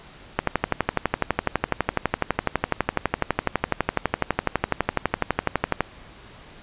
click train, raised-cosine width 0.5 ms, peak -4 dBFS, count 66, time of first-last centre 0.39-5.807 s, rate 12 Hz, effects pink hiss -46 dBFS RMS until 6.62 s + resampled to 8000 Hz

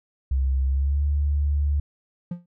sine tone with pitch glide, 66.4 to 72.41 Hz, C2 to D2, +26 to -24 cents, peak -19 dBFS, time 0.31-1.8 s, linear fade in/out 5 ms, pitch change +150 cents, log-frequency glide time 0.66-1.03 s
triangle tone with exponential decay, 174.61 Hz, F3, in tune, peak -22 dBFS, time 2.31-2.46 s, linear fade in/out 5 ms, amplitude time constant 32 ms
effects none

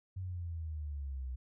sine exponential sweep, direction down, 95 to 62.2 Hz, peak -37 dBFS, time 0.16-1.36 s, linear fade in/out 10 ms, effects none

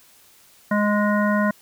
harmonic tone, 207.7 Hz, G#3, in tune, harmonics 1 / 3 / 5 / 7 / 9, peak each -19 / -24 / -26 / -27 / -29 dBFS, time 0.71-1.51 s, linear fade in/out 5 ms, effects white hiss -53 dBFS RMS until 1.61 s

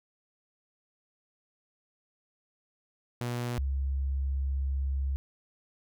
sawtooth / sine tone pair in turn, 121 / 67.91 Hz, B2 / C#2, -35 / -35 cents, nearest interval minor seventh, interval 1000 cents, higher first, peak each -27 dBFS, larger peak neither, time 3.21-3.58 / 3.58-5.16 s, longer second, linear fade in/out 0 ms, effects none

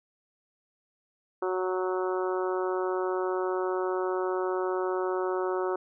harmonic tone, 185 Hz, F#3, in tune, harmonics 2 / 3 / 4 / 5 / 6 / 7 / 8, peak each -28 / -35 / -38 / -37 / -39 / -38 / -44 dBFS, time 1.42-5.76 s, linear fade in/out 5 ms, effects none

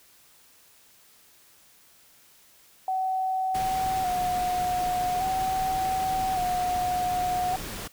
sine tone with vibrato, 740 Hz, F#5, in tune, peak -24 dBFS, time 2.88-7.56 s, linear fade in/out 2 ms, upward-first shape square, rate 0.43 Hz, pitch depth 34 cents each way
pink noise, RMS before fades -36 dBFS, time 3.54-7.88 s, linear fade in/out 10 ms
effects white hiss -57 dBFS RMS until 7.92 s

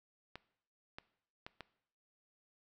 clicks, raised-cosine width 0.3 ms, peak -29 dBFS, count 4, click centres 0.356 / 0.985 / 1.465 / 1.607 s, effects noise-tail reverb RT60 0.7 s tail -19 dB re dry

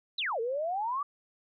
sine exponential two-way sweep, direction down then up, 4216 to 440 to 1184 Hz, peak -29 dBFS, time 0.18-1.03 s, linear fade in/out 5 ms, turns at 0.4 s, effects none

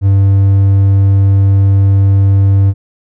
triangle tone, 98.1 Hz, G2, 2 cents sharp, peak -3 dBFS, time 0.01-2.74 s, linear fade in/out 50 ms, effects none

